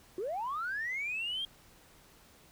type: linear sweep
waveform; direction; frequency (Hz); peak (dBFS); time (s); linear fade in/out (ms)
sine; up; 344.1 to 3251; -32; 0.18-1.45; 2
effects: tanh soft clip ceiling -29 dBFS + pink hiss -60 dBFS RMS until 2.51 s